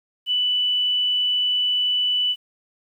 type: tone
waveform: sine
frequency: 2977 Hz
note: F#7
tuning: 10 cents sharp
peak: -18 dBFS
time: 0.26-2.36 s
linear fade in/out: 50 ms
effects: 9-bit